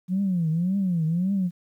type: tone with vibrato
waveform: sine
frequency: 177.1 Hz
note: F3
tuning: 24 cents sharp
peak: -20 dBFS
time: 0.08-1.51 s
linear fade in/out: 50 ms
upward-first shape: triangle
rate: 1.8 Hz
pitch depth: 230 cents each way
effects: tanh soft clip ceiling -16 dBFS + 10-bit